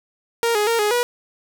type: tone with pitch steps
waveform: sawtooth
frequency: 465.6 / 417.8 / 462.1 / 418 / 484.3 Hz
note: A#4 / G#4 / A#4 / G#4 / B4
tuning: -2 / +10 / -15 / +11 / -34 cents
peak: -13 dBFS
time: 0.43-1.03 s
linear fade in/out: 0 ms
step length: 120 ms
effects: none